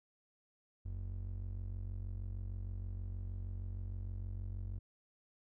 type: ring-modulated tone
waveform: triangle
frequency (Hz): 69.4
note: C#2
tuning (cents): +3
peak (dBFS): -34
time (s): 0.85-4.79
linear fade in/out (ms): 10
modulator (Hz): 23.2
effects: none